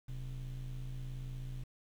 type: ring-modulated tone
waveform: triangle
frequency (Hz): 77.78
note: D#2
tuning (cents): 0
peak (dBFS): -34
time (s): 0.08-1.64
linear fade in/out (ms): 10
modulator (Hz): 49.4
effects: 10-bit